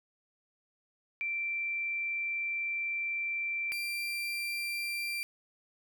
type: tone pair in turn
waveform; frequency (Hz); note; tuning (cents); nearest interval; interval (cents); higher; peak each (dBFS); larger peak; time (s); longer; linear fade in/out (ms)
sine / 35% pulse; 2348 / 2363; D7 / D7; -1 / +10; unison; 11; second; -31 / -31; neither; 1.21-3.72 / 3.72-5.23; first; 0
effects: none